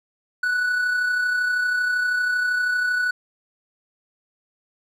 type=tone with amplitude modulation; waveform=triangle; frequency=1480 Hz; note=F#6; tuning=in tune; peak=-16 dBFS; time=0.43-3.11 s; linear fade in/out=5 ms; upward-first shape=sine; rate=32.7 Hz; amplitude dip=35%; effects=none